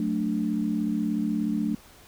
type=chord; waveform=sine; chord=D major; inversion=first; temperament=just; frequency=183.54 / 220.2 / 293.7 Hz; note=F#3 / A3 / D4; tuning=-14 / +2 / 0 cents; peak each=-31 / -26 / -29 dBFS; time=0-1.75 s; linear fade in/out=2 ms; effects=pink hiss -52 dBFS RMS until 2.07 s